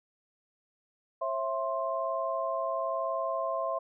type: tone cluster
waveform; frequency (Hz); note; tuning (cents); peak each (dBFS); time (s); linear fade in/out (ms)
sine; 541 / 662 / 1052; C#5 / E5 / C6; -42 / +7 / +9; -35 / -32 / -33; 1.21-3.79; 10
effects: none